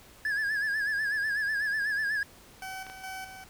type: tone with vibrato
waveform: triangle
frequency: 1688 Hz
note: G#6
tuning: 28 cents sharp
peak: -25 dBFS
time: 0.25-2.23 s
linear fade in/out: 2 ms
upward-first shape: sine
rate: 8.1 Hz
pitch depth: 77 cents each way
type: tone with tremolo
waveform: 20% pulse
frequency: 760 Hz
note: F#5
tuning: 46 cents sharp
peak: -32 dBFS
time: 2.62-3.44 s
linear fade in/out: 2 ms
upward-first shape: square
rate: 2.4 Hz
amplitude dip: 55%
type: clicks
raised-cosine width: 0.3 ms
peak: -29 dBFS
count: 2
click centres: 2.867 / 2.899 s
effects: pink hiss -54 dBFS RMS until 3.49 s